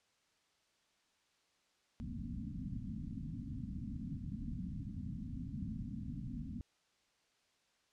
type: low-pass noise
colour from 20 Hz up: white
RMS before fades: -43 dBFS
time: 2-6.61 s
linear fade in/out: 0 ms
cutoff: 270 Hz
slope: 96 dB/octave
effects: white hiss -75 dBFS RMS until 7.92 s + low-pass 6000 Hz 12 dB/octave